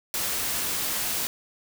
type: noise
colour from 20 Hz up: white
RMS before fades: -28 dBFS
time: 0.14-1.27 s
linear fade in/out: 0 ms
effects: none